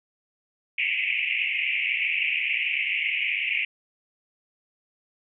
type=band-pass noise; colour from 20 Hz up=pink; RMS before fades=-26 dBFS; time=0.78-3.65 s; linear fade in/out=5 ms; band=2100 to 2800 Hz; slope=96 dB/octave; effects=none